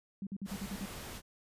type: tone bursts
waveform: sine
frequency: 196 Hz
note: G3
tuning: in tune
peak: -36 dBFS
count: 7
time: 0.22-0.856 s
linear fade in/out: 2 ms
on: 48 ms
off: 50 ms
type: noise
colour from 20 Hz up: pink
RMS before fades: -45 dBFS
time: 0.45-1.22 s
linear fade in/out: 50 ms
effects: resampled to 32000 Hz